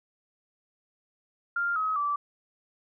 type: tone with pitch steps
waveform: sine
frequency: 1396.9 / 1273.6 / 1161.2 Hz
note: F6 / D#6 / D6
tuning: 0 / +40 / -20 cents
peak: -25 dBFS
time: 1.56-2.16 s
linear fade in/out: 5 ms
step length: 200 ms
effects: none